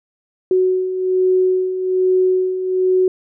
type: beating tone pair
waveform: sine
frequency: 370 / 371.2 Hz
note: F#4 / F#4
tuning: 0 / +6 cents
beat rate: 1.2 Hz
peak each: -21 / -14 dBFS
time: 0.51-3.08 s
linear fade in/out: 2 ms
effects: none

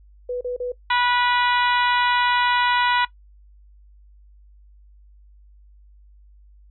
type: tone bursts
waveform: sine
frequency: 493.9 Hz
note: B4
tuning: in tune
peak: -23 dBFS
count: 3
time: 0.29-0.72 s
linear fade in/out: 5 ms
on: 120 ms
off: 35 ms
type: harmonic tone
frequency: 488.7 Hz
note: B4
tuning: 18 cents flat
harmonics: 2 / 3 / 4 / 5 / 6 / 7 / 8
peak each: -20 / -24 / -26 / -28 / -30 / -31 / -32 dBFS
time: 0.9-3.05 s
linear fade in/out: 5 ms
effects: noise-tail reverb RT60 0.1 s tail -18 dB re dry + added 50 Hz sine -47 dBFS peak until 6.7 s

